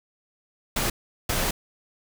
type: noise bursts at uneven times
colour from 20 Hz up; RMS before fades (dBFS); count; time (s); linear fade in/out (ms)
pink; -25; 2; 0.76-0.9 / 1.29-1.51; 5
effects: none